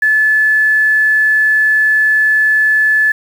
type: tone with quantisation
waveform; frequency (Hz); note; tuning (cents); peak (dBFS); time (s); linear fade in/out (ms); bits
sine; 1730; A6; -30; -8; 0.02-3.12; 5; 6
effects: none